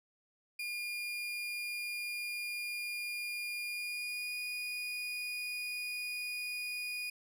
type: tone with pitch glide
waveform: 35% pulse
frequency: 2422 to 2459 Hz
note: D#7 to D#7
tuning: -47 to -21 cents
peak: -35 dBFS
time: 0.59-7.1 s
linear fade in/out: 5 ms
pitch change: +26 cents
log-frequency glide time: 3.67-4.36 s
effects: none